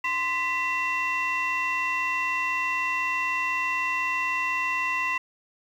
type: tone cluster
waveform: sine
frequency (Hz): 1036 / 1982 / 2714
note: C6 / B6 / E7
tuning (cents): -17 / +6 / +50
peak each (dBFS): -27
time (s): 0.04-5.18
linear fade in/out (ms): 5
effects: tanh soft clip ceiling -19 dBFS + 9-bit